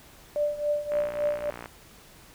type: tone with tremolo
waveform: sine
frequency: 590 Hz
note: D5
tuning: 8 cents sharp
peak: -21 dBFS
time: 0.36-1.5 s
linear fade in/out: 0 ms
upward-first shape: triangle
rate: 3.6 Hz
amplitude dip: 85%
type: click train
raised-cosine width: 0.5 ms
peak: -23 dBFS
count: 45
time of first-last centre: 0.92-1.658 s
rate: 59.6 Hz
effects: pink hiss -52 dBFS RMS until 2.34 s